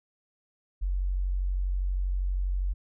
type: tone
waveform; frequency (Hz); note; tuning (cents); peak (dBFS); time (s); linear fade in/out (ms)
sine; 46.25; F#1; 0; -25; 0.81-2.74; 20
effects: none